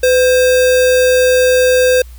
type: tone with sample-and-hold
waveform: sine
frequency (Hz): 505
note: B4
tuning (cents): +39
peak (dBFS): -7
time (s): 0.03-2.02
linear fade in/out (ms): 5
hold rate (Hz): 2100
effects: added 60 Hz sine -31 dBFS peak until 2.18 s + white hiss -47 dBFS RMS until 2.18 s